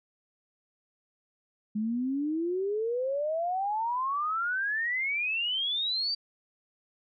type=exponential sweep; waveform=sine; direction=up; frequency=207.7 to 4699 Hz; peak=-27 dBFS; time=1.75-6.15 s; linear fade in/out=10 ms; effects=none